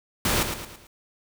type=noise with echo; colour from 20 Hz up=pink; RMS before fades=-23 dBFS; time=0.25-0.43 s; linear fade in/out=2 ms; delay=110 ms; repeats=4; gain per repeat=-7 dB; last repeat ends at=0.87 s; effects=none